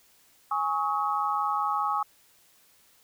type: chord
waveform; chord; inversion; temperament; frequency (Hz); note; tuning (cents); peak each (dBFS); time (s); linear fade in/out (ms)
sine; Ab suspended fourth; none; equal with one note detuned; 830.6 / 1108.7 / 1273.6; Ab5 / Db6 / Eb6; 0 / 0 / +40; -29; 0.51-2.03; 5
effects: white hiss -61 dBFS RMS until 3.03 s